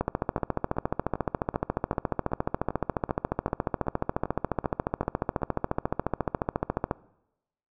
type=two click trains; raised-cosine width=1 ms; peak=-11 / -19 dBFS; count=99 / 14; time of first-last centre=0.01-6.911 / 0.38-5.419 s; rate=14.2 / 2.58 Hz; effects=noise-tail reverb RT60 0.9 s tail -21 dB re dry